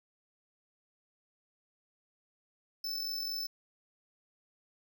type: tone with amplitude modulation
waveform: square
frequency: 5274 Hz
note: E8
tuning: in tune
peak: -33 dBFS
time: 2.84-3.47 s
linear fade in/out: 5 ms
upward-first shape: sine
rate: 44.4 Hz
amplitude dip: 40%
effects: none